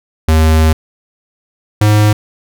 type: tone pair in turn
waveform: square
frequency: 79.2 / 105.54 Hz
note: D#2 / G#2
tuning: +31 / +28 cents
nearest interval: perfect fourth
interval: 497 cents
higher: second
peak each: -7 dBFS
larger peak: neither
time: 0.28-0.73 / 1.81-2.13 s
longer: first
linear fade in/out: 5 ms
effects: none